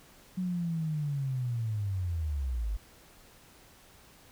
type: linear sweep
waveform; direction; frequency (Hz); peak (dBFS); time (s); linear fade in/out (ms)
sine; down; 186.2 to 48.06; -29; 0.37-2.77; 10
effects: pink hiss -57 dBFS RMS until 4.31 s